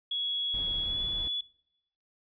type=tone with pitch glide; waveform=sine; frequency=3351 to 3419 Hz; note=G#7 to G#7; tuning=+15 to +50 cents; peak=-29 dBFS; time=0.11-1.41 s; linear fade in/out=5 ms; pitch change=+35 cents; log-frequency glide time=0.81-1 s
type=noise; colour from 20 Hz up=brown; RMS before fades=-41 dBFS; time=0.54-1.28 s; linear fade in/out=0 ms
effects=noise-tail reverb RT60 0.9 s tail -24 dB re dry + resampled to 11025 Hz